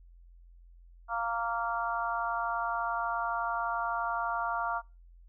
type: harmonic tone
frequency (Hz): 231.7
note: A#3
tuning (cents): -10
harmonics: 3 / 4 / 5 / 6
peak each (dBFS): -35 / -35 / -35 / -35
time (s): 1.08-4.82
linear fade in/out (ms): 50
effects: noise-tail reverb RT60 0.3 s tail -25 dB re dry + added 43 Hz sine -52 dBFS peak until 5.28 s